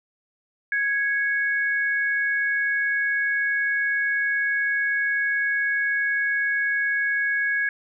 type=tone pair together; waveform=sine; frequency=1661.2 / 2212 Hz; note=G#6 / C#7; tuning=0 / -4 cents; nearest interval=perfect fourth; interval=496 cents; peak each=-21 / -29 dBFS; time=0.72-7.69 s; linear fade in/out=2 ms; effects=none